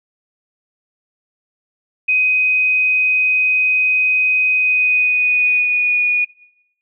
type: tone with pitch glide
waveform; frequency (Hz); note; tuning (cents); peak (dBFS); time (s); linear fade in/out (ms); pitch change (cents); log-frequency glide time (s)
sine; 2510 to 2457; D#7 to D#7; +15 to -22; -12; 2.08-6.25; 10; -37; 4.52-6.04
effects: noise-tail reverb RT60 0.8 s tail -21 dB re dry